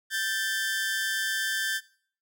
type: tone pair together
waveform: sawtooth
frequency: 1569 / 1761.1 Hz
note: G6 / A6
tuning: +1 / +1 cents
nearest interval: major second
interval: 200 cents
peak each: -26 dBFS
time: 0.1-1.81 s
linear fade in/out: 50 ms
effects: noise-tail reverb RT60 0.5 s tail -21 dB re dry